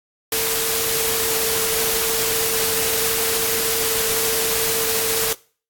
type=tone in noise; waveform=sine; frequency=450.2 Hz; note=A4; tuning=40 cents sharp; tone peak=-26 dBFS; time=0.32-5.33 s; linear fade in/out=2 ms; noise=white; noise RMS=-21 dBFS; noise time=0.32-5.33 s; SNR=-8 dB; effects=noise-tail reverb RT60 0.4 s tail -21 dB re dry + AAC 64 kbps